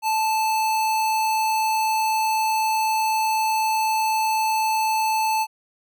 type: tone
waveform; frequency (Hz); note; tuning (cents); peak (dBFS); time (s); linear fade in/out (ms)
square; 876; A5; -8; -20; 0.02-5.47; 50
effects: none